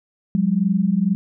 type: tone pair together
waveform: sine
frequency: 180.1 / 202.2 Hz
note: F#3 / G#3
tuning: -46 / -46 cents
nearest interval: major second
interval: 200 cents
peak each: -19 / -18 dBFS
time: 0.35-1.15 s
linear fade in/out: 0 ms
effects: none